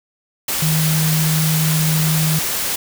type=tone in noise; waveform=sine; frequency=157.3 Hz; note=D#3; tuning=19 cents sharp; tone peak=-15 dBFS; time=0.62-2.39 s; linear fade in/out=5 ms; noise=white; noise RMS=-21 dBFS; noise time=0.48-2.76 s; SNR=+3 dB; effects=none